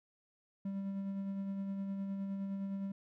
triangle tone with tremolo, 196 Hz, G3, in tune, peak -33 dBFS, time 0.65-2.92 s, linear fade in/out 5 ms, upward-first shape sine, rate 9.7 Hz, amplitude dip 30%, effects none

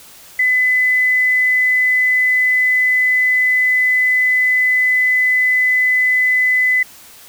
sine tone, 2010 Hz, B6, 30 cents sharp, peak -11 dBFS, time 0.39-6.83 s, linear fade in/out 5 ms, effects white hiss -41 dBFS RMS until 7.28 s

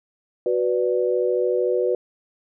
sine chord, B minor, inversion second, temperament equal, 370 / 493.9 / 587.3 Hz, F#4 / B4 / D5, 0 / 0 / 0 cents, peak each -22 / -21 / -27 dBFS, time 0.46-1.95 s, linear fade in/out 2 ms, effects none

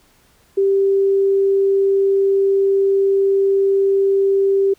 sine tone, 392 Hz, G4, in tune, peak -12 dBFS, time 0.57-4.74 s, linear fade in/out 10 ms, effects pink hiss -55 dBFS RMS until 4.78 s

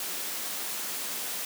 white high-pass noise, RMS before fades -34 dBFS, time 0-1.45 s, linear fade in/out 2 ms, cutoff 180 Hz, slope 24 dB/octave, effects none

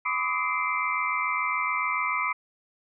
sine tone cluster, 1004 / 1173 / 1260 / 2085 / 2333 Hz, B5 / D6 / D#6 / C7 / D7, +28 / -2 / +21 / -7 / -12 cents, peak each -31 / -32 / -31 / -30 / -31 dBFS, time 0.05-2.33 s, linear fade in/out 10 ms, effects none

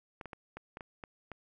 clicks, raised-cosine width 0.5 ms, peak -28 dBFS, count 8, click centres 0.212 / 0.257 / 0.332 / 0.57 / 0.771 / 0.808 / 1.038 / 1.317 s, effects none

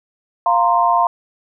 sine chord, F suspended fourth, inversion none, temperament equal with one note detuned, 698.5 / 928 / 1046.5 Hz, F5 / Bb5 / C6, 0 / -8 / 0 cents, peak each -16 dBFS, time 0.46-1.07 s, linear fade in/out 2 ms, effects none

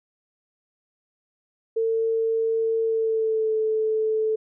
sine tone with pitch glide, 450.4 to 437.1 Hz, A4 to A4, +40 to -11 cents, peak -20 dBFS, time 1.76-4.36 s, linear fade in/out 10 ms, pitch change -51 cents, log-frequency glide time 2.82-3.55 s, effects none

